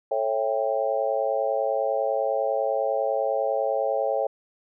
sine chord, A dominant seventh, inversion none, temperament just, 440 / 550 / 660 / 792 Hz, A4 / C#5 / E5 / G5, 0 / -14 / +2 / +18 cents, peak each -30 / -25 / -28 / -29 dBFS, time 0.11-4.27 s, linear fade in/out 5 ms, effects none

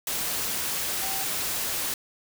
sine tone in noise, 772 Hz, G5, 27 cents flat, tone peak -36 dBFS, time 1.02-1.24 s, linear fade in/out 2 ms, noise white, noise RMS -29 dBFS, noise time 0.07-1.94 s, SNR -10 dB, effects none

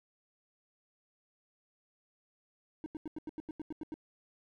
triangle tone bursts, 311.1 Hz, D#4, in tune, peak -35 dBFS, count 11, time 2.84-3.941 s, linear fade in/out 0 ms, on 21 ms, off 87 ms, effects none

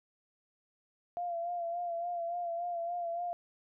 sine tone with vibrato, 690 Hz, F5, 21 cents flat, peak -33 dBFS, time 1.17-3.33 s, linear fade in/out 0 ms, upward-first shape sine, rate 3.5 Hz, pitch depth 41 cents each way, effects none

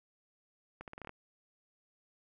accelerating click train, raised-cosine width 0.5 ms, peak -30 dBFS, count 8, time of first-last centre 0.81-1.094 s, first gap 68 ms, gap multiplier 0.82, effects none

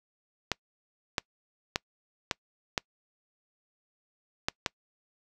clicks, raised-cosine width 0.2 ms, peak -9 dBFS, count 7, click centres 0.517 / 1.182 / 1.759 / 2.312 / 2.778 / 4.485 / 4.662 s, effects noise-tail reverb RT60 0.1 s tail -26 dB re dry

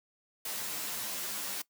white noise with comb filter, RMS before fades -37 dBFS, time 0.45-1.62 s, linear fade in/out 5 ms, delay 12 ms, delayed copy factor -0.65, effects noise-tail reverb RT60 0.1 s tail -19 dB re dry + high-pass 150 Hz 12 dB/octave

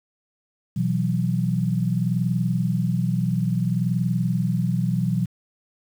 sine chord, B suspended fourth, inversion none, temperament just, 123.47 / 164.63 / 185.21 Hz, B2 / E3 / F#3, 0 / -2 / +2 cents, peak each -24 dBFS, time 0.76-5.26 s, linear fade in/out 10 ms, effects 8-bit

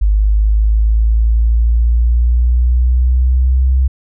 sine linear sweep, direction up, 50.9 to 65.41 Hz, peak -8 dBFS, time 0.01-3.88 s, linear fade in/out 10 ms, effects none

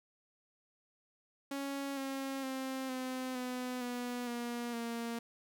sawtooth tone with pitch steps, 277.2 / 270.4 / 263.8 / 257.3 / 251 / 244.8 / 238.8 / 233 Hz, C#4 / C#4 / C4 / C4 / B3 / B3 / A#3 / A#3, 0 / -43 / +14 / -29 / +28 / -15 / +42 / -1 cents, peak -33 dBFS, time 1.51-5.19 s, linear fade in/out 5 ms, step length 460 ms, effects none

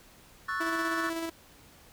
triangle chord, F# minor seventh, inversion second, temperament equal, 1108.7 / 1318.5 / 1480 / 1760 Hz, C#6 / E6 / F#6 / A6, 0 / 0 / 0 / 0 cents, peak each -33 / -36 / -34 / -33 dBFS, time 0.48-1.1 s, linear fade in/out 10 ms
sawtooth tone with tremolo, 329.6 Hz, E4, in tune, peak -27 dBFS, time 0.6-1.3 s, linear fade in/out 10 ms, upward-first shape square, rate 16 Hz, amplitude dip 30%
effects pink hiss -56 dBFS RMS until 1.92 s

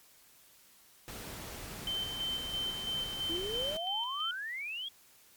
pink noise, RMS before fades -44 dBFS, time 1.08-3.77 s, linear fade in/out 0 ms
sine tone with tremolo, 3095 Hz, G7, 23 cents flat, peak -32 dBFS, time 1.87-4.31 s, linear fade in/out 2 ms, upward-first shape square, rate 3 Hz, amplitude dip 45%
sine exponential sweep, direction up, 316.4 to 3371 Hz, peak -36 dBFS, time 3.29-4.89 s, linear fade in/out 10 ms
effects white hiss -61 dBFS RMS until 5.36 s + MP3 96 kbps

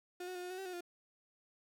35% pulse tone with pitch steps, 358.3 / 367.1 / 357.7 / 360 / 370.1 / 384.8 / 364 / 350.3 Hz, F4 / F#4 / F4 / F#4 / F#4 / G4 / F#4 / F4, +44 / -14 / +41 / -47 / 0 / -32 / -28 / +5 cents, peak -40 dBFS, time 0.2-0.808 s, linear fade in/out 5 ms, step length 76 ms, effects none

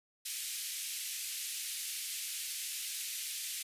white band-pass noise, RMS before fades -40 dBFS, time 0.25-3.63 s, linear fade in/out 10 ms, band 2200 to 13000 Hz, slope 24 dB/octave, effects resampled to 32000 Hz

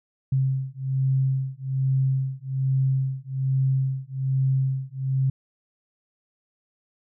sine beating tone pair, 132.6 / 133.8 Hz, C3 / C3, +23 / +39 cents, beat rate 1.2 Hz, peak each -24 / -24 dBFS, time 0.32-5.3 s, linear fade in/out 5 ms, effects none

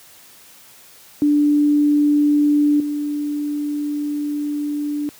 sine tone with level steps, 293.7 Hz, D4, in tune, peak -12 / -20 dBFS, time 1.22-5.09 s, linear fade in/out 0 ms, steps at 2.8 s, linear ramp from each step 2 ms, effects white hiss -46 dBFS RMS until 5.19 s + high-pass 80 Hz 12 dB/octave

